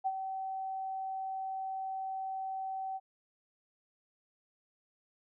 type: tone with ADSR envelope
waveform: sine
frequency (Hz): 766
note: G5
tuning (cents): -40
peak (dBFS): -27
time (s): 0.04-3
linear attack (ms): 26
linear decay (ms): 46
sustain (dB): -8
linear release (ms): 40
effects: none